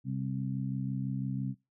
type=harmonic tone; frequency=66 Hz; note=C2; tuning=16 cents sharp; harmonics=2 / 3 / 4; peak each=-33 / -37 / -39 dBFS; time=0.04-1.55 s; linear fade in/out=50 ms; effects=noise-tail reverb RT60 0.2 s tail -18 dB re dry